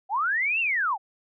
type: linear two-way sweep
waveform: sine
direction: up then down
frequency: 722 to 2794 to 722 Hz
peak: -22 dBFS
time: 0.09-0.98 s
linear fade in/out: 50 ms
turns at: 0.6 s
effects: none